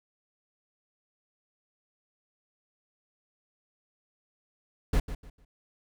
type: noise with echo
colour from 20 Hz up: brown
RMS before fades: -23 dBFS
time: 4.93-5 s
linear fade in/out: 5 ms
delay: 150 ms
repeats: 3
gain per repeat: -12 dB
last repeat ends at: 5.45 s
effects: none